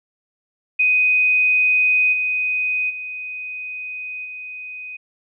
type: tone with level steps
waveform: sine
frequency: 2500 Hz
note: D#7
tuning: 8 cents sharp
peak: -13 / -18 / -27 / -30 dBFS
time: 0.79-4.97 s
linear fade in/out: 10 ms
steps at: 2.12 / 2.89 / 4.24 s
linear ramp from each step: 20 ms
effects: none